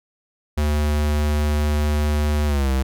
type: tone with pitch glide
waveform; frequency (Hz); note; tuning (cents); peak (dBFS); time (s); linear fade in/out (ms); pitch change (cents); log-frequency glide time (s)
square; 74.6 to 66.08; D2 to C2; +28 to +18; -18; 0.57-2.83; 10; -210; 2.46-2.71
effects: none